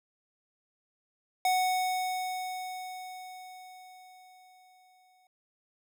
square tone with exponential decay, 740 Hz, F#5, in tune, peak -24 dBFS, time 1.45-5.27 s, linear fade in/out 2 ms, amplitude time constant 830 ms, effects none

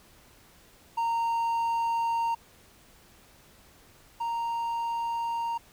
triangle tone pair in turn, 924 / 929.2 Hz, A#5 / A#5, -16 / -6 cents, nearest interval unison, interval 10 cents, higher second, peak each -23 / -26 dBFS, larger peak first, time 0.97-2.35 / 4.2-5.58 s, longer neither, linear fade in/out 10 ms, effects pink hiss -57 dBFS RMS until 5.72 s

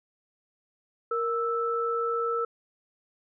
sine tone pair together, 466.2 / 1318.5 Hz, A#4 / E6, 0 / 0 cents, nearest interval octave + tritone, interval 1800 cents, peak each -28 dBFS, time 1.11-2.45 s, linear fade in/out 5 ms, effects none

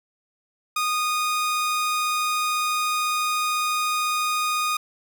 sawtooth tone, 1234 Hz, D#6, 15 cents flat, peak -18 dBFS, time 0.76-4.77 s, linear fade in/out 5 ms, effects none

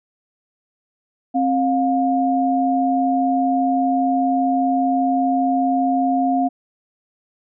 sine tone pair together, 265.7 / 709.3 Hz, C4 / F5, +27 / +27 cents, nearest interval octave + perfect fourth, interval 1700 cents, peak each -18 dBFS, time 1.34-6.49 s, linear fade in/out 20 ms, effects none

